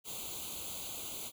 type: noise with comb filter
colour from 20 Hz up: white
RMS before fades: -42 dBFS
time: 0.04-1.32 s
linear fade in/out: 50 ms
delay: 0.28 ms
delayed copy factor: +1
effects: none